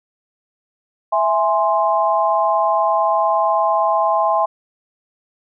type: chord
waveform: sine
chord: E augmented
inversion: none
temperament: equal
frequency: 659.3 / 830.6 / 1046.5 Hz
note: E5 / G#5 / B#5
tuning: 0 / 0 / 0 cents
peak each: -18 dBFS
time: 1.12-4.46 s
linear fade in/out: 10 ms
effects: none